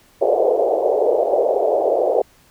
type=band-pass noise; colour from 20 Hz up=pink; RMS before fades=-17 dBFS; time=0.21-2.22 s; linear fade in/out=5 ms; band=410 to 700 Hz; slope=48 dB/octave; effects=pink hiss -53 dBFS RMS until 2.5 s